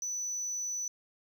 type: tone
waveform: sine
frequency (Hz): 5970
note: F#8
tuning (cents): +15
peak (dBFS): -30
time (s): 0.02-0.88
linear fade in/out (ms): 2
effects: tanh soft clip ceiling -32 dBFS + 11-bit